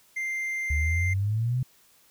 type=tone; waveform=triangle; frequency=2093 Hz; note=C7; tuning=in tune; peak=-26 dBFS; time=0.16-1.14 s; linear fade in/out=10 ms
type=exponential sweep; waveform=sine; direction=up; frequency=71.4 to 130.81 Hz; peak=-23 dBFS; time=0.7-1.63 s; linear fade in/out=5 ms
effects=white hiss -60 dBFS RMS until 2.1 s